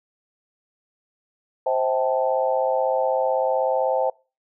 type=chord; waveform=sine; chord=A minor seventh; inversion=first; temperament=equal with one note detuned; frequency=523.3 / 642.7 / 784 / 880 Hz; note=C5 / E5 / G5 / A5; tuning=0 / -44 / 0 / 0 cents; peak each=-22 / -25 / -26 / -27 dBFS; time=1.66-4.1 s; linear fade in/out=5 ms; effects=noise-tail reverb RT60 0.3 s tail -23 dB re dry